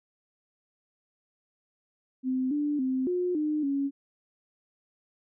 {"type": "tone with pitch steps", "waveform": "sine", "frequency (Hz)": [258.4, 293.9, 260.2, 359, 303.3, 278.3], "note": ["C4", "D4", "C4", "F4", "D#4", "C#4"], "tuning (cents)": [-21, 1, -9, 48, -44, 7], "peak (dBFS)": -25, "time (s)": [2.23, 3.91], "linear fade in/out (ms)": 50, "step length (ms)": 280, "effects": []}